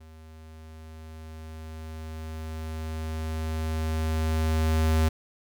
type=tone with level ramp; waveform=square; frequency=79.4 Hz; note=D#2; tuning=36 cents sharp; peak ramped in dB=-47 to -20 dBFS; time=0-5.09 s; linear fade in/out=10 ms; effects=none